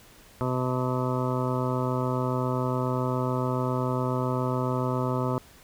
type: harmonic tone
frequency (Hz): 127.2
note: C3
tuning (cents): -48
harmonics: 1 / 2 / 3 / 4 / 5 / 7 / 8 / 9 / 10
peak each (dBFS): -28 / -31 / -33 / -34 / -35 / -36 / -37 / -38 / -38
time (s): 0.41-5.38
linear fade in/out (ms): 0
effects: pink hiss -53 dBFS RMS until 5.63 s